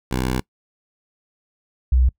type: tone pair in turn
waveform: 10% pulse / sine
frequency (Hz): 63.5 / 63.1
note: B1 / B1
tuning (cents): +49 / +38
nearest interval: unison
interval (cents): 11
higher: first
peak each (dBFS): -12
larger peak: neither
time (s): 0.11-0.4 / 1.92-2.09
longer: first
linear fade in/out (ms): 5
effects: noise-tail reverb RT60 0.1 s tail -24 dB re dry